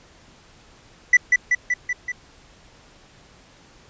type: tone with echo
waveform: triangle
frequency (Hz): 1975.5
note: B6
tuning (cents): 0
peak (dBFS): -7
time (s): 1.13-1.17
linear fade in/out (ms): 5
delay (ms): 190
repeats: 5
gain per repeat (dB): -3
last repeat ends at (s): 2.12
effects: pink hiss -51 dBFS RMS until 3.89 s + resampled to 16000 Hz